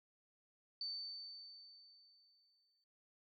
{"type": "tone with exponential decay", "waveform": "sine", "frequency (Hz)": 4547, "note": "C#8", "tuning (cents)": 43, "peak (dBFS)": -39, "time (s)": [0.81, 2.84], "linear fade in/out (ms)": 2, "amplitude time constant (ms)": 440, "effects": ["MP3 96 kbps"]}